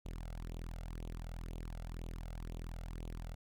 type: tone with flanger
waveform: sawtooth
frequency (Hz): 41.46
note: E1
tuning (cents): +11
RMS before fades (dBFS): -44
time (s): 0.05-3.35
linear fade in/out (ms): 10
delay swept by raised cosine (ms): 0.28 to 1.48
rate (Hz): 2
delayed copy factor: +0.75
effects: none